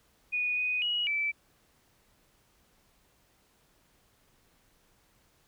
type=tone with pitch steps; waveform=sine; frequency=2467 / 2489 / 2906 / 2318 Hz; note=D#7 / D#7 / F#7 / D7; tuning=-15 / 0 / -32 / -23 cents; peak=-27 dBFS; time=0.32-1.32 s; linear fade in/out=20 ms; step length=250 ms; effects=pink hiss -67 dBFS RMS until 5.47 s